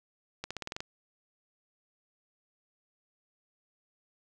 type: accelerating click train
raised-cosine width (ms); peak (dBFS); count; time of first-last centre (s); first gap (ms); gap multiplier
0.2; -19; 8; 0.44-0.805; 66; 0.92
effects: none